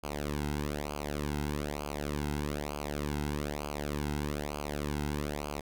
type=tone with flanger; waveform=sawtooth; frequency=73.42 Hz; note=D2; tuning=in tune; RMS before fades=-35 dBFS; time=0.03-5.61 s; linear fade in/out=10 ms; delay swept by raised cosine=0.53 to 1.73 ms; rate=1.1 Hz; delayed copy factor=-0.85; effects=none